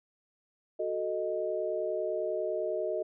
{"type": "chord", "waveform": "sine", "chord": "D# diminished", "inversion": "first", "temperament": "equal", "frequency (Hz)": [370, 440, 622.3], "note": ["F#4", "A4", "D#5"], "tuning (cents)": [0, 0, 0], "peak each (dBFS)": [-35, -35, -32], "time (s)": [0.79, 3.03], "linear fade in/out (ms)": 10, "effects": []}